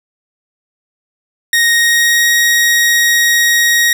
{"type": "tone with pitch glide", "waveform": "sawtooth", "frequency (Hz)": [1866, 1884.4], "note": ["A#6", "A#6"], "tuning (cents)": [1, 18], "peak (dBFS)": -5, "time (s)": [1.53, 3.93], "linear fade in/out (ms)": 2, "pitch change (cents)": 17, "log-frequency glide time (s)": [1.69, 2.29], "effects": []}